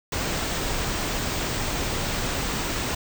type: band-stop noise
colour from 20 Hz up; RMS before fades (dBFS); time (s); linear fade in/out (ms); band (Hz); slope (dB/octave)
pink; -27; 0.12-2.95; 5; 9000 to 14000; 96
effects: none